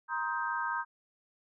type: chord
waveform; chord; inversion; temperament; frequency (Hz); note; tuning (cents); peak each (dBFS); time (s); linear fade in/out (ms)
sine; C minor seventh; third; just; 941.9 / 1046.5 / 1255.8 / 1569.8; Bb5 / C6 / Eb6 / G6; +18 / 0 / +16 / +2; -35 / -39 / -37 / -35; 0.08-0.85; 50
effects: none